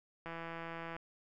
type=click train; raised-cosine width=0.5 ms; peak=-29 dBFS; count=118; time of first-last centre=0.26-0.965 s; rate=166 Hz; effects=none